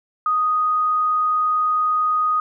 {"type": "tone", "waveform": "sine", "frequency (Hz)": 1244.5, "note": "D#6", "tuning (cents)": 0, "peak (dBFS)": -16, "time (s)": [0.26, 2.4], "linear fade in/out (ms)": 2, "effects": []}